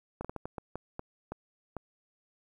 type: slowing click train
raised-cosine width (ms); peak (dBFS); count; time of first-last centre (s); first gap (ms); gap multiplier
1; -23; 10; 0.21-1.767; 36; 1.37
effects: 10-bit